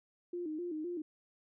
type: tone with vibrato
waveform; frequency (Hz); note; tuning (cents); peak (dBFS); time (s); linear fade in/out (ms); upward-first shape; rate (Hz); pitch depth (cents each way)
sine; 329.6; E4; 0; -36; 0.33-1.02; 5; square; 3.9; 110
effects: none